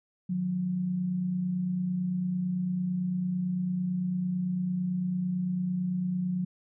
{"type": "tone pair together", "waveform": "sine", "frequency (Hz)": [153, 181.95], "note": ["D#3", "F#3"], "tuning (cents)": [-29, -29], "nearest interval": "minor third", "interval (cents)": 300, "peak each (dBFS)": [-38, -27], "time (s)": [0.29, 6.45], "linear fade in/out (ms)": 10, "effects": []}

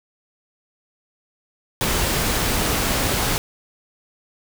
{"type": "noise", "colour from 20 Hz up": "pink", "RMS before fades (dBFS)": -21, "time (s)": [1.81, 3.38], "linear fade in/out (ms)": 0, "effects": []}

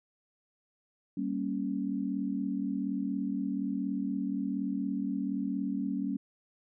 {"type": "chord", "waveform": "sine", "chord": "G diminished", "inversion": "none", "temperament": "equal", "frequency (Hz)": [196, 233.1, 277.2], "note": ["G3", "Bb3", "Db4"], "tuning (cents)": [0, 0, 0], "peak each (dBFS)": [-34, -36, -33], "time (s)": [1.17, 6.17], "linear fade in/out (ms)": 5, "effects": []}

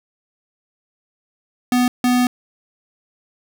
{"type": "tone bursts at uneven times", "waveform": "square", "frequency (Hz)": 247.8, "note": "B3", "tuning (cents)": 6, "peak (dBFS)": -14, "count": 2, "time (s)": [[1.72, 1.88], [2.04, 2.27]], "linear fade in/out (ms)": 2, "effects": []}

